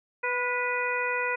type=harmonic tone with a mistuned harmonic; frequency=493.9 Hz; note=B4; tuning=in tune; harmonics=1 / 2 / 3 / 4 / 5; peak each=-32 / -32 / -32 / -32 / -32 dBFS; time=0.23-1.36 s; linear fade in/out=10 ms; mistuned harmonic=3; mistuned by=-31 cents; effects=none

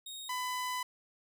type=tone pair in turn; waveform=sawtooth; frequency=3734 / 1001.7 Hz; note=A#7 / B5; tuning=+2 / +24 cents; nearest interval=octave + major seventh; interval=2278 cents; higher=first; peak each=-39 / -30 dBFS; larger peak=second; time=0.06-0.29 / 0.29-0.83 s; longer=second; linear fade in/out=5 ms; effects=none

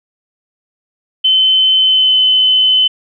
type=tone with pitch glide; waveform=sine; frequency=3061 to 3038 Hz; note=G7 to F#7; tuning=-42 to +45 cents; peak=-7 dBFS; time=1.24-2.88 s; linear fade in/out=10 ms; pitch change=-13 cents; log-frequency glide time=1.81-2.16 s; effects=none

